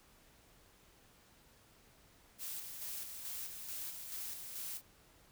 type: noise with tremolo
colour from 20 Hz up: blue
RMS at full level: -43 dBFS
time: 2.38-4.82 s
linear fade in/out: 50 ms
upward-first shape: square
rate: 2.3 Hz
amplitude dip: 40%
effects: pink hiss -65 dBFS RMS until 5.31 s

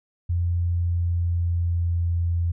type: tone with pitch glide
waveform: sine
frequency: 86.7 to 85.51 Hz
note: F2 to F2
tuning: -12 to -36 cents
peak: -20 dBFS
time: 0.29-2.52 s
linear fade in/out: 10 ms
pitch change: -24 cents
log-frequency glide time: 0.61-2.16 s
effects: none

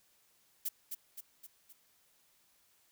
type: noise with echo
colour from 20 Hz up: violet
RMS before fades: -35 dBFS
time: 0.65-0.69 s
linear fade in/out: 10 ms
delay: 260 ms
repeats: 4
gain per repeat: -5 dB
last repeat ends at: 1.73 s
effects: white hiss -70 dBFS RMS until 2.91 s

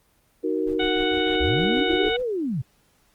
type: chord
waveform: sine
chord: D# minor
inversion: none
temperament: just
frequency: 311.1 / 373.4 / 466.7 Hz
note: D#4 / F#4 / A#4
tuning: 0 / +16 / +2 cents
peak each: -26 dBFS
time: 0.43-2.1 s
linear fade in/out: 20 ms
type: noise with tremolo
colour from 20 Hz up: brown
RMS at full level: -37 dBFS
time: 0.66-2.23 s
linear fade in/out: 20 ms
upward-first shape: sine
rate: 6.5 Hz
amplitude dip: 90%
type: harmonic tone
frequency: 740 Hz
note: F#5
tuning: in tune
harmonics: 1 / 2 / 3 / 4 / 5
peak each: -30 / -30 / -30 / -30 / -30 dBFS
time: 0.79-2.17 s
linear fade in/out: 10 ms
type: linear two-way sweep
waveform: sine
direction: up then down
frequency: 49 to 512 to 109.1 Hz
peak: -23 dBFS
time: 1.4-2.62 s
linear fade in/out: 10 ms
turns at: 2.22 s
effects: pink hiss -63 dBFS RMS until 3.14 s + Opus 24 kbps

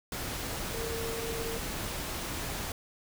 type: tone in noise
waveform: sine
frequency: 457.2 Hz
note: A#4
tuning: 34 cents flat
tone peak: -36 dBFS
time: 0.74-1.58 s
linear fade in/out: 2 ms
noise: pink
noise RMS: -36 dBFS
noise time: 0.12-2.72 s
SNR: -3 dB
effects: none

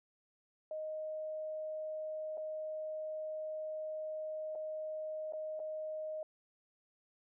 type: tone with dropouts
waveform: sine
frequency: 622.3 Hz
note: D#5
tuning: in tune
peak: -38 dBFS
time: 0.71-6.23 s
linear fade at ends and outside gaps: 2 ms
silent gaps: 2.373-2.378 / 4.552-4.556 / 5.324-5.334 / 5.594-5.6 s
effects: none

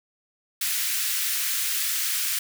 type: high-pass noise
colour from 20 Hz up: white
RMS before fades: -26 dBFS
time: 0.61-2.39 s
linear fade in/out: 5 ms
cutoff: 1500 Hz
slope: 24 dB/octave
effects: none

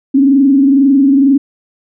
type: tone with frequency modulation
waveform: sine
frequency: 274.3 Hz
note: C#4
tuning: 18 cents flat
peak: -5 dBFS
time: 0.14-1.38 s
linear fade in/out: 10 ms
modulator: 22.1 Hz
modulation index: 0.65
effects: none

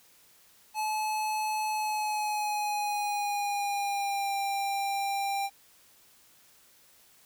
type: tone with pitch glide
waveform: square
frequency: 860 to 793.2 Hz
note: A5 to G5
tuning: -40 to +20 cents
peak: -29 dBFS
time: 0.74-5.5 s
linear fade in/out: 50 ms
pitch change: -140 cents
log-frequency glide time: 1.69-4.34 s
effects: white hiss -60 dBFS RMS until 7.25 s

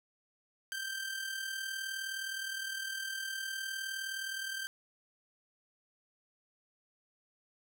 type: tone with amplitude modulation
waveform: sawtooth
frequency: 1568 Hz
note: G6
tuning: in tune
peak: -31 dBFS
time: 0.72-4.67 s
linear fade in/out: 0 ms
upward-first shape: sine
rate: 39.5 Hz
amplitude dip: 50%
effects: none

